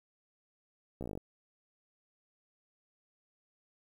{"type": "slowing click train", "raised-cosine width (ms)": 2, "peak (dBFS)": -27, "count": 10, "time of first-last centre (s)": [1.01, 1.175], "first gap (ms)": 15, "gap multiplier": 1.05, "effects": ["10-bit"]}